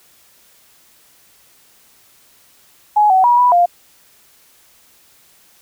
sine tone with pitch steps, 839 / 754 / 964 / 984 / 700 Hz, G#5 / F#5 / B5 / B5 / F5, +17 / +32 / -42 / -7 / +4 cents, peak -8 dBFS, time 2.96-3.66 s, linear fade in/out 10 ms, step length 140 ms, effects white hiss -51 dBFS RMS until 5.61 s

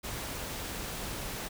pink noise, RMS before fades -38 dBFS, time 0.03-1.49 s, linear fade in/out 20 ms, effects none

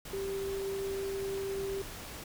sine tone in noise, 391.1 Hz, G4, 4 cents flat, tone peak -33 dBFS, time 0.13-1.82 s, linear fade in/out 5 ms, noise pink, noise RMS -44 dBFS, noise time 0.05-2.24 s, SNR +8 dB, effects none

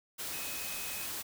sine tone in noise, 2532 Hz, D#7, 30 cents sharp, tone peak -45 dBFS, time 0.32-1.07 s, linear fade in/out 20 ms, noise white, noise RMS -39 dBFS, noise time 0.18-1.23 s, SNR -9 dB, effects none

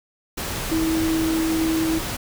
sine tone in noise, 322.1 Hz, E4, 40 cents flat, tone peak -19 dBFS, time 0.71-1.99 s, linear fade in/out 10 ms, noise pink, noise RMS -28 dBFS, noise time 0.37-2.17 s, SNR +6 dB, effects none

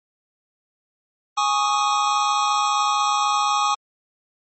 square chord, Ab suspended fourth, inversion none, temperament equal, 830.6 / 1108.7 / 1244.5 Hz, Ab5 / Db6 / Eb6, 0 / 0 / 0 cents, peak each -23 dBFS, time 1.37-3.75 s, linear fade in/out 10 ms, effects MP3 32 kbps

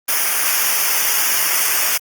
white noise with comb filter, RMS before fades -17 dBFS, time 0.08-1.98 s, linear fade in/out 10 ms, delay 0.25 ms, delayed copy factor -1, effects Opus 24 kbps

